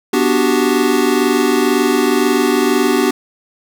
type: chord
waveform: square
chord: G major seventh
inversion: first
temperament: equal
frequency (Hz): 246.9 / 293.7 / 370 / 392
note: B3 / D4 / F#4 / G4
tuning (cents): 0 / 0 / 0 / 0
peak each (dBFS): -18 / -18 / -18 / -18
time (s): 0.13-3.11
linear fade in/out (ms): 5
effects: none